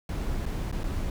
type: noise with dropouts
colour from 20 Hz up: brown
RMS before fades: -30 dBFS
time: 0.09-1.1 s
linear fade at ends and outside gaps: 2 ms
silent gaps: 0.456-0.461 / 0.715-0.725 / 0.835-0.84 s
effects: none